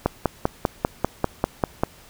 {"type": "click train", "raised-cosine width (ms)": 1, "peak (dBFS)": -4, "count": 10, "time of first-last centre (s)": [0.06, 1.835], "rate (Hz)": 5.07, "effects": ["pink hiss -49 dBFS RMS until 2.09 s"]}